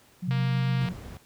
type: tone with tremolo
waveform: sine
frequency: 179.9 Hz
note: F#3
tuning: 48 cents flat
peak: -29 dBFS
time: 0.22-0.93 s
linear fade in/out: 10 ms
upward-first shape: sine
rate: 6.5 Hz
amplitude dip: 35%
type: tone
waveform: sine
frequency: 130 Hz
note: C3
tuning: 11 cents flat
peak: -23 dBFS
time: 0.27-0.87 s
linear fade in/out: 20 ms
type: click train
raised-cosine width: 0.3 ms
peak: -22 dBFS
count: 136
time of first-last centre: 0.31-0.887 s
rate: 234 Hz
type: noise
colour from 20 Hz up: brown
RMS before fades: -38 dBFS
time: 0.81-1.17 s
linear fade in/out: 0 ms
effects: pink hiss -58 dBFS RMS until 1.25 s + high-pass 60 Hz 12 dB/octave